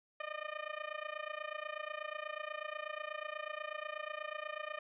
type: tone with amplitude modulation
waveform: 15% pulse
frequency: 608 Hz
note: D#5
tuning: 40 cents flat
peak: -30 dBFS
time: 0.2-4.79 s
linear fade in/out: 5 ms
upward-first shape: sine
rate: 28.2 Hz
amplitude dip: 90%
effects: resampled to 8000 Hz